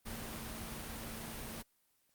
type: tone in noise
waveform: sine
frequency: 226.1 Hz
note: A3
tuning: 47 cents sharp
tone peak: -49 dBFS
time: 0.05-1.63 s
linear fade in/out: 20 ms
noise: pink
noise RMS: -44 dBFS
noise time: 0.05-1.63 s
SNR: -8 dB
effects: white hiss -75 dBFS RMS until 2.14 s + Opus 32 kbps